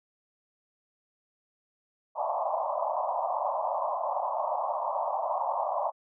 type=band-pass noise; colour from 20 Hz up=pink; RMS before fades=-30 dBFS; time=2.15-5.92 s; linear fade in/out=50 ms; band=580 to 1100 Hz; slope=96 dB/octave; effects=none